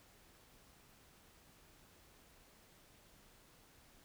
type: silence
effects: pink hiss -65 dBFS RMS until 4.04 s